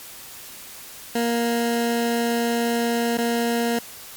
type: tone with dropouts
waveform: 20% pulse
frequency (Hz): 234.5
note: A#3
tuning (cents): +11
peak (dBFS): -15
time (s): 1.15-3.79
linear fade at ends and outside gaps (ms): 5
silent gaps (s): 3.174-3.183
effects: white hiss -40 dBFS RMS until 4.16 s + MP3 96 kbps